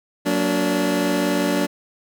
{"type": "chord", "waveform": "25% pulse", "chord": "Gb augmented", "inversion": "none", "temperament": "just", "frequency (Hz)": [185, 231.2, 289.1], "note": ["Gb3", "Bb3", "D4"], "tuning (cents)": [0, -14, -27], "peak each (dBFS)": [-20, -22, -17], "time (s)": [0.25, 1.67], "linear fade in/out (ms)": 20, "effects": []}